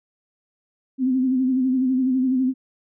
sine tone with vibrato, 258.4 Hz, C4, 21 cents flat, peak -17 dBFS, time 0.98-2.54 s, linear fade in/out 50 ms, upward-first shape sine, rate 12 Hz, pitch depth 51 cents each way, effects none

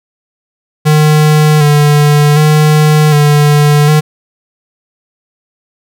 square tone with vibrato, 150 Hz, D3, 37 cents sharp, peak -5 dBFS, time 0.85-4.01 s, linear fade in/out 20 ms, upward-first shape square, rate 0.66 Hz, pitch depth 30 cents each way, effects none

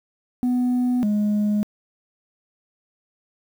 sine tone pair in turn, 248.1 / 208.6 Hz, B3 / G#3, +8 / +8 cents, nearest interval minor third, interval 300 cents, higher first, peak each -15 dBFS, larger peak neither, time 0.43-1.03 / 1.03-1.63 s, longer neither, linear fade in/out 0 ms, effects tanh soft clip ceiling -17 dBFS + 8-bit

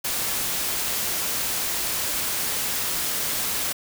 white noise, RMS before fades -26 dBFS, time 0.04-3.73 s, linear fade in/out 10 ms, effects none

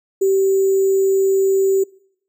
sine tone with sample-and-hold, 386.5 Hz, G4, 24 cents flat, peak -12 dBFS, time 0.21-1.84 s, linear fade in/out 10 ms, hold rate 7350 Hz, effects noise-tail reverb RT60 0.7 s tail -24 dB re dry

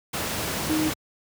sine tone in noise, 311.1 Hz, D#4, in tune, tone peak -22 dBFS, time 0.69-0.9 s, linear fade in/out 10 ms, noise pink, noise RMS -28 dBFS, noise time 0.13-0.94 s, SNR +3 dB, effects high-pass 80 Hz 12 dB/octave

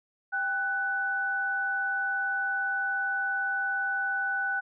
sine tone pair together, 790 / 1491.3 Hz, G5 / F#6, +13 / +13 cents, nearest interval major seventh, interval 1100 cents, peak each -34 / -27 dBFS, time 0.32-4.61 s, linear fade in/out 20 ms, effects none

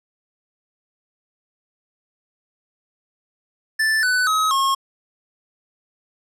square tone with pitch steps, 1760 / 1497.2 / 1273.6 / 1083.4 Hz, A6 / F#6 / D#6 / C#6, 0 / +20 / +40 / -40 cents, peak -17 dBFS, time 3.79-4.75 s, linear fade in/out 10 ms, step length 240 ms, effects low-pass 11000 Hz 12 dB/octave

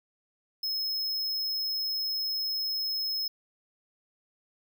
square tone, 5170 Hz, E8, 34 cents flat, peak -29 dBFS, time 0.63-3.28 s, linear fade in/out 5 ms, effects none

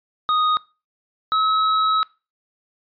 square tone pair in turn, 1244.5 / 1286.9 Hz, D#6 / E6, 0 / -42 cents, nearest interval minor second, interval 58 cents, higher second, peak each -17 dBFS, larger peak neither, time 0.29-0.57 / 1.32-2.03 s, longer second, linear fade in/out 0 ms, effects noise-tail reverb RT60 0.3 s tail -22 dB re dry + resampled to 11025 Hz

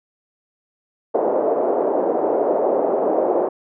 pink band-pass noise, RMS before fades -19 dBFS, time 1.14-3.49 s, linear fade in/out 10 ms, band 390 to 680 Hz, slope 24 dB/octave, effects none

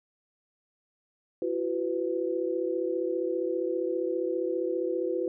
sine tone cluster, 339.7 / 374.7 / 499.1 Hz, F4 / F#4 / B4, -48 / +22 / +18 cents, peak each -31 dBFS, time 1.42-5.28 s, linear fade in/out 2 ms, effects none

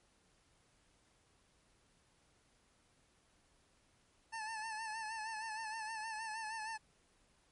25% pulse tone with vibrato, 880 Hz, A5, in tune, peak -37 dBFS, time 4.32-6.78 s, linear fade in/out 20 ms, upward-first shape sine, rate 6.4 Hz, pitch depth 54 cents each way, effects pink hiss -72 dBFS RMS until 7.51 s + MP3 48 kbps

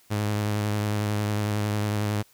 sawtooth tone with vibrato, 104.7 Hz, G#2, 15 cents sharp, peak -20 dBFS, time 0.1-2.23 s, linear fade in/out 20 ms, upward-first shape triangle, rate 11 Hz, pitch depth 31 cents each way, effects white hiss -59 dBFS RMS until 2.33 s

